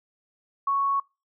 sine tone, 1108.7 Hz, C#6, in tune, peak -21 dBFS, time 0.67-1 s, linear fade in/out 5 ms, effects noise-tail reverb RT60 0.3 s tail -26 dB re dry

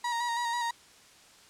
35% pulse tone with vibrato, 947 Hz, A#5, 27 cents sharp, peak -27 dBFS, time 0.04-0.71 s, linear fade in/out 5 ms, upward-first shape square, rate 6.1 Hz, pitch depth 27 cents each way, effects white hiss -56 dBFS RMS until 1.49 s + low-pass 8000 Hz 12 dB/octave

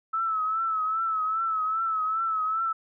sine tone with vibrato, 1304 Hz, E6, 19 cents flat, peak -24 dBFS, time 0.13-2.73 s, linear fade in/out 10 ms, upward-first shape triangle, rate 2.5 Hz, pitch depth 64 cents each way, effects none

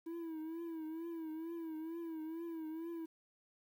triangle tone with vibrato, 325.7 Hz, E4, 21 cents flat, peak -39 dBFS, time 0.06-3.06 s, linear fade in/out 10 ms, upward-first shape triangle, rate 2.2 Hz, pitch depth 83 cents each way, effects 11-bit

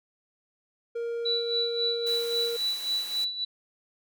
triangle tone, 467.8 Hz, A#4, 6 cents sharp, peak -27 dBFS, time 0.95-2.57 s, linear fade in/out 10 ms
sine tone with tremolo, 3951 Hz, B7, in tune, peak -24 dBFS, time 1.25-3.45 s, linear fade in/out 10 ms, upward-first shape sine, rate 3.7 Hz, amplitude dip 70%
white high-pass noise, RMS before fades -42 dBFS, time 2.06-3.25 s, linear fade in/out 10 ms, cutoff 230 Hz, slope 12 dB/octave
effects none

